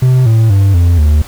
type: tone with pitch steps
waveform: triangle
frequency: 128.3 / 112.34 / 98.36 / 86.13 / 75.41 Hz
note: C3 / A2 / G2 / F2 / D2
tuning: -34 / +36 / +6 / -23 / +46 cents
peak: -3 dBFS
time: 0.02-1.22 s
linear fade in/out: 5 ms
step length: 240 ms
effects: pink hiss -33 dBFS RMS until 1.27 s